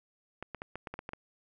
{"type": "clicks", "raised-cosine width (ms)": 0.5, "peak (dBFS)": -24, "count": 9, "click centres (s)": [0.426, 0.547, 0.619, 0.756, 0.872, 0.94, 0.991, 1.091, 1.134], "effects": []}